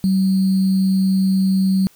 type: tone with sample-and-hold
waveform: sine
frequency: 190.5 Hz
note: G3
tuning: 49 cents flat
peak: -13 dBFS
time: 0.04-1.87 s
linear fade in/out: 0 ms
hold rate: 4410 Hz
effects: white hiss -52 dBFS RMS until 1.95 s